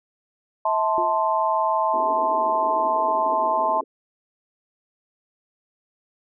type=chord; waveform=sine; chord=A minor; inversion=second; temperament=equal with one note detuned; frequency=647.6 / 880 / 1046.5 Hz; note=E5 / A5 / C6; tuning=-31 / 0 / 0 cents; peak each=-24 / -22 / -23 dBFS; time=0.65-3.81 s; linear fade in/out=5 ms
type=tone with exponential decay; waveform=sine; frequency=352.1 Hz; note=F4; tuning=14 cents sharp; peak=-24 dBFS; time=0.98-1.27 s; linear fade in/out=0 ms; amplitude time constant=61 ms
type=band-pass noise; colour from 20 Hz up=white; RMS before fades=-36 dBFS; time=1.93-3.84 s; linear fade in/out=10 ms; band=230 to 490 Hz; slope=96 dB/octave
effects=none